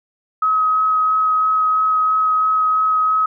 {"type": "tone with vibrato", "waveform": "sine", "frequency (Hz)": 1272, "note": "D#6", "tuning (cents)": 38, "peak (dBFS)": -13, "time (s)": [0.42, 3.26], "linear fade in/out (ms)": 5, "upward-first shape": "sine", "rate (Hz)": 3, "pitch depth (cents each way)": 9, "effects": []}